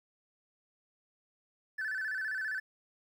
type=tone with vibrato; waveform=triangle; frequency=1630 Hz; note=G#6; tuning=33 cents flat; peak=-30 dBFS; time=1.78-2.6 s; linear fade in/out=10 ms; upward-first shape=square; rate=15 Hz; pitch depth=110 cents each way; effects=tanh soft clip ceiling -29 dBFS + 12-bit